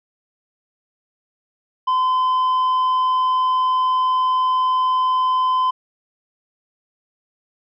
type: tone with tanh clipping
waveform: sine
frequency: 1023 Hz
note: C6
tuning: 39 cents flat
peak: -16 dBFS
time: 1.87-5.71 s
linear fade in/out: 10 ms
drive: 4 dB
effects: none